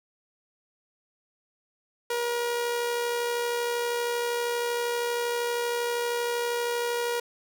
sawtooth tone with amplitude modulation, 477.1 Hz, A#4, 40 cents sharp, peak -21 dBFS, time 2.1-7.2 s, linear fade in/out 5 ms, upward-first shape sine, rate 72.7 Hz, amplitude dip 30%, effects none

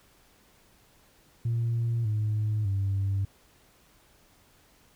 sine tone with pitch steps, 116.54 / 106.87 / 98 Hz, A#2 / A2 / G2, 0 / -50 / 0 cents, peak -23 dBFS, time 1.45-3.25 s, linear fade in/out 5 ms, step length 600 ms, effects tanh soft clip ceiling -22 dBFS + pink hiss -61 dBFS RMS until 4.95 s

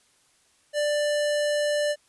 square tone, 590 Hz, D5, 8 cents sharp, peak -23 dBFS, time 0.73-1.96 s, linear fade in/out 50 ms, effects white hiss -63 dBFS RMS until 2.08 s + resampled to 24000 Hz

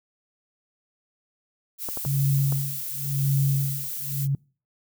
violet noise, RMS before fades -32 dBFS, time 1.78-4.28 s, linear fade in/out 50 ms
clicks, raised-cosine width 1 ms, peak -20 dBFS, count 4, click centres 1.888 / 1.973 / 2.051 / 2.524 s
sine tone with tremolo, 138.59 Hz, C#3, in tune, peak -18 dBFS, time 2.06-4.35 s, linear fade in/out 2 ms, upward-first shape sine, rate 0.93 Hz, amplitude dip 100%
effects noise-tail reverb RT60 0.4 s tail -26 dB re dry

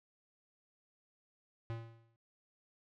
square tone with exponential decay, 114.7 Hz, A#2, 28 cents flat, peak -37 dBFS, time 1.7-2.16 s, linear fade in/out 0 ms, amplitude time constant 100 ms, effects noise-tail reverb RT60 0.1 s tail -25 dB re dry + low-pass 3000 Hz 12 dB/octave

